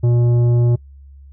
triangle tone with tanh clipping, 120 Hz, B2, 49 cents flat, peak -13 dBFS, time 0.03-0.76 s, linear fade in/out 10 ms, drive 14 dB, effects noise-tail reverb RT60 0.1 s tail -22 dB re dry + added 69 Hz sine -38 dBFS peak until 1.32 s

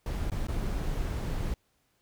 brown noise with dropouts, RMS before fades -31 dBFS, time 0.06-1.54 s, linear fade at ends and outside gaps 2 ms, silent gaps 0.3-0.317 / 0.47-0.483 s, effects pink hiss -72 dBFS RMS until 2.01 s

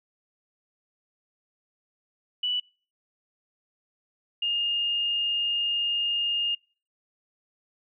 sine tone pair in turn, 2960 / 2831 Hz, F#7 / F7, 0 / +23 cents, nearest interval minor second, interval 77 cents, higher first, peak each -24 dBFS, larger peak neither, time 2.43-2.6 / 4.42-6.55 s, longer second, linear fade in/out 5 ms, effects noise-tail reverb RT60 0.4 s tail -26 dB re dry

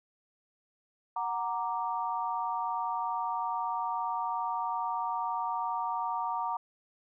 sine chord, Gb augmented, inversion none, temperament equal, 740 / 932.3 / 1174.7 Hz, Gb5 / Bb5 / D6, 0 / 0 / 0 cents, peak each -36 / -32 / -36 dBFS, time 1.16-6.57 s, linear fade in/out 5 ms, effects none

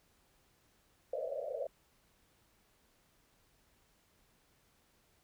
pink band-pass noise, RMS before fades -39 dBFS, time 1.13-1.67 s, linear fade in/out 5 ms, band 480 to 650 Hz, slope 96 dB/octave, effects pink hiss -71 dBFS RMS until 5.23 s

